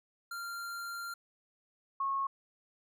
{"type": "tone pair in turn", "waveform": ["square", "sine"], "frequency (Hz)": [1387, 1092.8], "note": ["F6", "C#6"], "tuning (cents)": [-12, -25], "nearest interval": "major third", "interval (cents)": 413, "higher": "first", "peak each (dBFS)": [-39, -30], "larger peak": "second", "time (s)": [[0.31, 1.14], [2, 2.27]], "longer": "first", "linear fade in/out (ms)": 5, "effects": []}